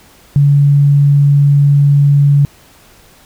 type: tone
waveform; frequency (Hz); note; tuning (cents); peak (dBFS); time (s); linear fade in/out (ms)
sine; 142.6; C#3; +49; -5; 0.36-2.45; 0
effects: pink hiss -44 dBFS RMS until 3.25 s